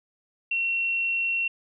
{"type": "tone", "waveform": "sine", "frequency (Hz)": 2725, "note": "F7", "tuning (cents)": -43, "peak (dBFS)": -23, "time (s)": [0.51, 1.48], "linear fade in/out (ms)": 5, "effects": []}